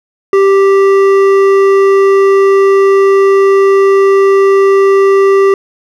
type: tone with hard clipping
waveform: sine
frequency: 391.7 Hz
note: G4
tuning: 1 cent flat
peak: -6 dBFS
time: 0.33-5.54 s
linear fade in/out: 2 ms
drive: 10 dB
effects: none